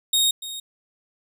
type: tone with echo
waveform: sawtooth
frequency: 3729 Hz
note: A#7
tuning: in tune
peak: -14 dBFS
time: 0.13-0.31 s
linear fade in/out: 5 ms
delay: 290 ms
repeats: 1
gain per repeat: -14 dB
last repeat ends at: 0.6 s
effects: none